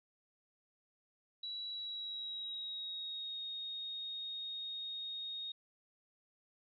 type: tone with pitch glide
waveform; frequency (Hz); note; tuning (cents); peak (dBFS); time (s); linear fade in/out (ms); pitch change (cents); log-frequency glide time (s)
sine; 3915 to 3725; B7 to A#7; -16 to -2; -40; 1.43-5.52; 5; -86; 1.68-3.41
effects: none